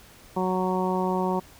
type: harmonic tone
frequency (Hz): 185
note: F#3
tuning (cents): 0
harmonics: 1 / 2 / 3 / 4 / 5 / 6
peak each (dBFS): -27 / -28 / -33 / -32 / -29 / -36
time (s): 0.36-1.4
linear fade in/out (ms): 10
effects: pink hiss -51 dBFS RMS until 1.59 s